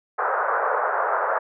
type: band-pass noise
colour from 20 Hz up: white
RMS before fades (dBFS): -23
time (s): 0.18-1.39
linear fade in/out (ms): 10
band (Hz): 460 to 1500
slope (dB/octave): 48
effects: none